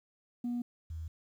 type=tone pair in turn; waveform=sine; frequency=241.5 / 80.59 Hz; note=B3 / E2; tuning=-39 / -39 cents; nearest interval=octave + perfect fifth; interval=1900 cents; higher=first; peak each=-30 / -37 dBFS; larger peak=first; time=0.44-0.62 / 0.9-1.08 s; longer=neither; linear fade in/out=5 ms; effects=tanh soft clip ceiling -30 dBFS + 11-bit